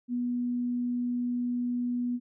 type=tone; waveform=sine; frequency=244.1 Hz; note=B3; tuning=20 cents flat; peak=-27 dBFS; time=0.08-2.2 s; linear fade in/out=50 ms; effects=none